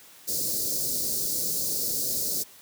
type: band-stop noise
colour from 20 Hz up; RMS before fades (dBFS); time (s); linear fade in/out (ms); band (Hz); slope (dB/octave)
white; -28; 0.27-2.44; 20; 580 to 4300; 48
effects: white hiss -51 dBFS RMS until 2.61 s + high-pass 80 Hz 12 dB/octave